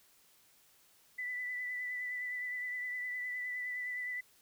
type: tone with vibrato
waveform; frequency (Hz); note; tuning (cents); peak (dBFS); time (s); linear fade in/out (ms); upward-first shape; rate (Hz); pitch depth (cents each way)
sine; 1986; B6; +9; -36; 1.18-4.21; 10; triangle; 9.7; 25
effects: white hiss -66 dBFS RMS until 4.41 s